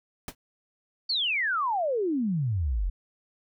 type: noise with exponential decay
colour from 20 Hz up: pink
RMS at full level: -31 dBFS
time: 0.28-0.35 s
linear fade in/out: 2 ms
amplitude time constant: 15 ms
type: exponential sweep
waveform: sine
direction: down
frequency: 4615 to 40 Hz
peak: -24 dBFS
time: 1.09-2.9 s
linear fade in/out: 10 ms
effects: none

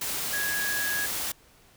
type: tone in noise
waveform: sine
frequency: 1661.2 Hz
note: G#6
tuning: in tune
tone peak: -28 dBFS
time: 0.33-1.06 s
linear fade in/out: 5 ms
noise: white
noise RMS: -31 dBFS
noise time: 0.01-1.32 s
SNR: 0 dB
effects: pink hiss -58 dBFS RMS until 1.76 s

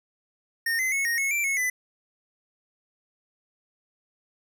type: tone with pitch steps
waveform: square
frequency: 1837 / 2050 / 2194 / 1864 / 2186 / 2347 / 2188 / 2003 Hz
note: A#6 / C7 / C#7 / A#6 / C#7 / D7 / C#7 / B6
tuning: -26 / -36 / -18 / -1 / -25 / -2 / -23 / +24 cents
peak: -24 dBFS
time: 0.66-1.7 s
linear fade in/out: 5 ms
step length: 130 ms
effects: none

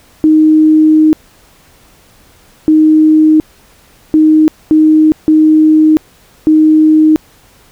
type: tone bursts at uneven times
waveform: sine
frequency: 311.1 Hz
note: D#4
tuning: in tune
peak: -3 dBFS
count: 6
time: 0.24-1.13 / 2.68-3.4 / 4.14-4.48 / 4.71-5.12 / 5.28-5.97 / 6.47-7.16 s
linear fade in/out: 0 ms
effects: pink hiss -45 dBFS RMS until 7.71 s

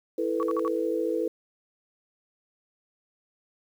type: chord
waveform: sine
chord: E suspended fourth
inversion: none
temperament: equal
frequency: 329.6 / 440 / 493.9 Hz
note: E4 / A4 / B4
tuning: 0 / 0 / 0 cents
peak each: -29 dBFS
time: 0.18-1.28 s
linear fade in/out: 5 ms
type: tone bursts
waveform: sine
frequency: 1128 Hz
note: C#6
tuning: 30 cents sharp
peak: -29 dBFS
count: 4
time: 0.4-0.678 s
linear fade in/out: 0 ms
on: 29 ms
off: 54 ms
effects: 9-bit

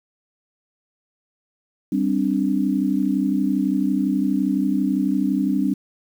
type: chord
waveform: sine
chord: G suspended fourth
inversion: none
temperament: equal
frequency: 196 / 261.6 / 293.7 Hz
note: G3 / C4 / D4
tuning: 0 / 0 / 0 cents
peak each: -22 dBFS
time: 1.92-5.74 s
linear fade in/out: 5 ms
effects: 8-bit

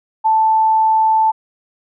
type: tone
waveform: sine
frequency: 880 Hz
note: A5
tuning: in tune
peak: -10 dBFS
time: 0.24-1.32 s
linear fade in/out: 20 ms
effects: none

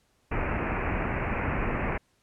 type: low-pass noise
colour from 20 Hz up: pink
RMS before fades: -29 dBFS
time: 0.31-1.98 s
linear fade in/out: 10 ms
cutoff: 2600 Hz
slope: 96 dB/octave
effects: pink hiss -69 dBFS RMS until 2.22 s + low-pass 11000 Hz 12 dB/octave

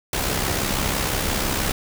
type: noise with amplitude modulation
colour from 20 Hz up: pink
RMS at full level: -21 dBFS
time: 0.13-1.72 s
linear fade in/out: 2 ms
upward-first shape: sine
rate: 66 Hz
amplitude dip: 50%
effects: none

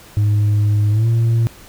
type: tone with pitch glide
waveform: sine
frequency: 104.3 to 115.06 Hz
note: G#2 to A#2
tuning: +8 to -22 cents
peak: -9 dBFS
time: 0.17-1.47 s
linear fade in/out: 0 ms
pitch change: +170 cents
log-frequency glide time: 0.91-1.07 s
effects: tanh soft clip ceiling -11 dBFS + pink hiss -42 dBFS RMS until 1.68 s

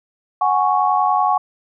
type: chord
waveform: sine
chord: F# suspended second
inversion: none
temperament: equal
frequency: 740 / 830.6 / 1108.7 Hz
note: F#5 / G#5 / C#6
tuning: 0 / 0 / 0 cents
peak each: -18 dBFS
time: 0.41-1.38 s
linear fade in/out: 5 ms
effects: none

